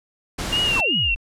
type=noise; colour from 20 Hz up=pink; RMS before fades=-27 dBFS; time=0.38-0.81 s; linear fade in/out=10 ms
type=tone with vibrato; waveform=sine; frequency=2794 Hz; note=F7; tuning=in tune; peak=-18 dBFS; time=0.52-1.15 s; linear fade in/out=10 ms; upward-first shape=sine; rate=2.7 Hz; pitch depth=62 cents each way
type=exponential sweep; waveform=sine; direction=down; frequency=1255 to 32.7 Hz; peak=-25 dBFS; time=0.76-1.16 s; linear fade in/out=0 ms
effects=low-pass 9000 Hz 12 dB/octave